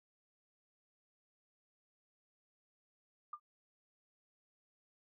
sine tone with exponential decay, 1200 Hz, D6, 37 cents sharp, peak -38 dBFS, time 3.33-3.4 s, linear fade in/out 5 ms, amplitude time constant 15 ms, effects none

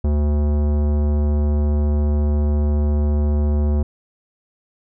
sine tone with tanh clipping, 73.8 Hz, D2, 9 cents sharp, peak -17 dBFS, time 0.04-3.83 s, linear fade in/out 5 ms, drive 17 dB, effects none

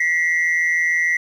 sine tone pair together, 1929.7 / 2096 Hz, B6 / C7, -41 / +2 cents, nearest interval minor second, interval 143 cents, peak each -15 / -19 dBFS, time 0-1.17 s, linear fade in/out 5 ms, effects tanh soft clip ceiling -13 dBFS + 8-bit

